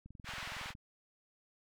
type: click train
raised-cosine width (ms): 5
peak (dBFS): -39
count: 16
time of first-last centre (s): 0.06-0.751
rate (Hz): 21.7
type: band-pass noise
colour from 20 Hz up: white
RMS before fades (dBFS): -44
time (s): 0.24-0.74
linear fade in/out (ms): 50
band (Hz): 890 to 2500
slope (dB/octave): 12
effects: none